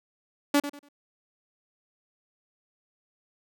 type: tone with echo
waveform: sawtooth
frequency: 287.4 Hz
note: D4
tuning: 37 cents flat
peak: -15 dBFS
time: 0.54-0.6 s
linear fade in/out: 5 ms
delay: 96 ms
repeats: 3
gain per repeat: -12 dB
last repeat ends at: 0.888 s
effects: none